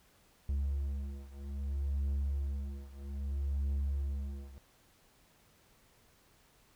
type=beating tone pair; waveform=triangle; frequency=69.3 / 69.92 Hz; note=C#2 / C#2; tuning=0 / +16 cents; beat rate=0.62 Hz; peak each=-33 / -35 dBFS; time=0.49-4.58 s; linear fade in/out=0 ms; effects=pink hiss -66 dBFS RMS until 6.75 s